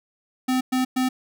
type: tone bursts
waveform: square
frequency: 256.8 Hz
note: C4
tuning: 32 cents flat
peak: -20 dBFS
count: 3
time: 0.48-1.09 s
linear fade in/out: 10 ms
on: 130 ms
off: 110 ms
effects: none